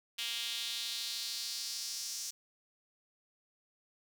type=tone with high-pass filter sweep; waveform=sawtooth; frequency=233.1 Hz; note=A#3; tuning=in tune; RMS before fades=-39 dBFS; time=0.18-2.31 s; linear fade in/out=10 ms; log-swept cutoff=3100 to 5900 Hz; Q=3; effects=none